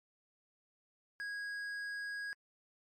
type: tone with tanh clipping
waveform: sine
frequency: 1650 Hz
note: G#6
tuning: 12 cents flat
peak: -40 dBFS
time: 1.2-2.33 s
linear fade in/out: 0 ms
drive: 8 dB
effects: MP3 64 kbps